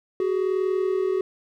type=tone pair together; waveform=triangle; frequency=374.4 / 415.3 Hz; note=F#4 / G#4; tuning=+20 / 0 cents; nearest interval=major second; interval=180 cents; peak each=-20 / -25 dBFS; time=0.2-1.21 s; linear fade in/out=2 ms; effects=none